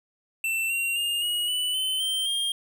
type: tone with pitch steps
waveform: square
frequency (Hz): 2680 / 2751 / 2823 / 2897 / 2974 / 3052 / 3132 / 3215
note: E7 / F7 / F7 / F#7 / F#7 / G7 / G7 / G7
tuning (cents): +28 / -27 / +18 / -37 / +8 / -47 / -2 / +43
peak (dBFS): -25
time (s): 0.44-2.52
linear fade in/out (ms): 2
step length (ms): 260
effects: none